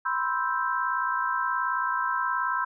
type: chord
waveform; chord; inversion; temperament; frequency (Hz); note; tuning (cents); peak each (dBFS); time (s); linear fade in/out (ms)
sine; C major seventh; third; equal; 987.8 / 1046.5 / 1318.5 / 1568; B5 / C6 / E6 / G6; 0 / 0 / 0 / 0; -30; 0.05-2.65; 10
effects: none